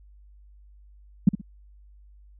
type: tone with echo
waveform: sine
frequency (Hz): 194.4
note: G3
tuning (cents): -14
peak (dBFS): -10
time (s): 1.27-1.29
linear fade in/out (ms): 5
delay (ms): 62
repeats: 2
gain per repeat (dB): -12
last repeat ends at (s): 1.414
effects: added 50 Hz sine -49 dBFS peak until 2.39 s